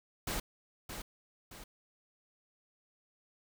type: noise with echo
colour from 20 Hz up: pink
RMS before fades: -36 dBFS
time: 0.27-0.4 s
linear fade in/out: 5 ms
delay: 620 ms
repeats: 2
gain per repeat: -7 dB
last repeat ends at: 1.64 s
effects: none